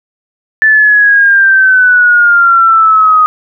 sine exponential sweep, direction down, 1760 to 1244.5 Hz, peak -3 dBFS, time 0.62-3.26 s, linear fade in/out 0 ms, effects none

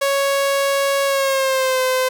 sawtooth tone with pitch glide, 554.4 to 514.3 Hz, C#5 to C5, 0 to -30 cents, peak -12 dBFS, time 0.01-2.09 s, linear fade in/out 10 ms, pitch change -130 cents, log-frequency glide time 1.05-1.81 s, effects none

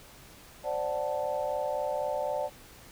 sine chord, D dominant seventh, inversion third, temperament equal, 523.3 / 587.3 / 740 / 880 Hz, C5 / D5 / F#5 / A5, 0 / 0 / 0 / 0 cents, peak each -35 / -31 / -37 / -36 dBFS, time 0.63-2.5 s, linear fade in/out 50 ms, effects pink hiss -52 dBFS RMS until 2.91 s

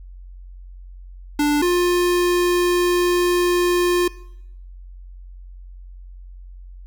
square tone pair in turn, 293.7 / 353.6 Hz, D4 / F4, 0 / +22 cents, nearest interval minor third, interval 322 cents, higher second, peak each -16 dBFS, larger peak neither, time 1.39-1.62 / 1.62-4.08 s, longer second, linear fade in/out 5 ms, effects noise-tail reverb RT60 0.8 s tail -21 dB re dry + added 45 Hz sine -36 dBFS peak until 6.86 s

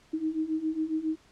sine beating tone pair, 311.1 / 318.4 Hz, D#4 / D#4, 0 / +40 cents, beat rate 7.3 Hz, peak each -32 / -29 dBFS, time 0.13-1.16 s, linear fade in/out 10 ms, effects pink hiss -60 dBFS RMS until 1.31 s + low-pass 7000 Hz 12 dB/octave

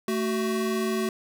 square tone pair together, 221.2 / 374.9 Hz, A3 / F#4, +9 / +23 cents, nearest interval major sixth, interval 914 cents, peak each -28 dBFS, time 0.08-1.09 s, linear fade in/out 2 ms, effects none

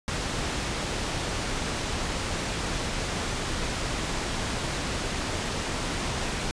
pink low-pass noise, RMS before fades -30 dBFS, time 0.08-6.51 s, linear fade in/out 0 ms, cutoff 8000 Hz, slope 12 dB/octave, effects resampled to 22050 Hz

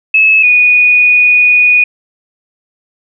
sine tone pair in turn, 2593 / 2468 Hz, E7 / D#7, -29 / -15 cents, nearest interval minor second, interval 86 cents, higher first, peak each -4 dBFS, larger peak neither, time 0.14-0.43 / 0.43-1.84 s, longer second, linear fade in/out 5 ms, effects none

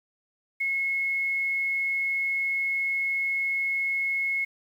sine tone with quantisation, 2177 Hz, C#7, 32 cents flat, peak -24 dBFS, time 0.6-4.45 s, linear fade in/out 10 ms, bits 9, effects none

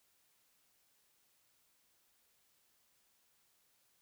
silence, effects white hiss -74 dBFS RMS until 4.01 s

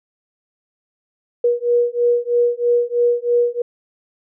sine beating tone pair, 478.6 / 481.7 Hz, A#4 / B4, +46 / -43 cents, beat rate 3.1 Hz, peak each -17 dBFS, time 1.44-3.62 s, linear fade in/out 5 ms, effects none

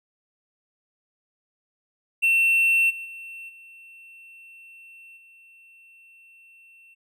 triangle tone with level steps, 2700 Hz, E7, 41 cents sharp, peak -15 / -31 / -35 / -43 / -48 dBFS, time 2.22-6.95 s, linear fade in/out 20 ms, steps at 2.89 / 3.04 / 3.48 / 5.16 s, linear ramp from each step 20 ms, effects none

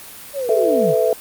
sine linear sweep, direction down, 587.3 to 123.2 Hz, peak -20 dBFS, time 0.33-0.95 s, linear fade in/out 50 ms
sine chord, A suspended second, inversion none, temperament equal with one note detuned, 440 / 499.6 / 659.3 Hz, A4 / B4 / E5, 0 / +20 / 0 cents, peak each -18 dBFS, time 0.49-1.13 s, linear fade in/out 2 ms
effects white hiss -37 dBFS RMS until 1.2 s + Opus 32 kbps

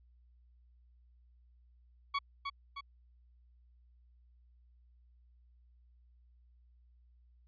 sawtooth tone with echo, 1120 Hz, C#6, 18 cents sharp, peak -27 dBFS, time 2.14-2.19 s, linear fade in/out 10 ms, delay 310 ms, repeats 2, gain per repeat -5 dB, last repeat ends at 2.81 s, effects added 60 Hz sine -61 dBFS peak until 7.47 s + resampled to 11025 Hz

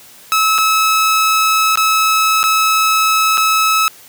sawtooth tone with dropouts, 1296 Hz, E6, 30 cents flat, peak -7 dBFS, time 0.32-3.88 s, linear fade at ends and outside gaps 0 ms, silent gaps 0.581-0.585 / 1.756-1.774 / 2.43-2.439 / 3.373-3.379 s, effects white hiss -41 dBFS RMS until 4.08 s + high-pass 80 Hz 12 dB/octave

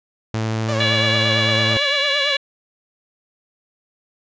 sawtooth tone, 110.9 Hz, A2, 14 cents sharp, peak -16 dBFS, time 0.34-1.77 s, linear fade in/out 0 ms
sawtooth tone with vibrato, 568 Hz, C#5, 42 cents sharp, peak -19 dBFS, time 0.68-2.37 s, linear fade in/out 10 ms, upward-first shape triangle, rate 8.9 Hz, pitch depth 100 cents each way
harmonic tone, 570 Hz, C#5, 48 cents sharp, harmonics 3 / 4 / 5 / 6 / 7, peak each -24 / -24 / -24 / -24 / -24 dBFS, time 0.8-2.37 s, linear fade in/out 5 ms
effects resampled to 16000 Hz

